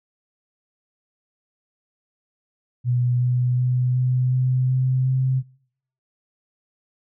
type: tone with pitch steps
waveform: sine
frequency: 123.1 / 124.31 / 125.54 / 126.78 / 128.03 / 129.29 / 130.57 Hz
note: B2 / B2 / B2 / B2 / C3 / C3 / C3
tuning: -5 / +12 / +29 / +46 / -37 / -20 / -3 cents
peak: -17 dBFS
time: 2.84-5.43 s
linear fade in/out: 50 ms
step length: 370 ms
effects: noise-tail reverb RT60 0.7 s tail -26 dB re dry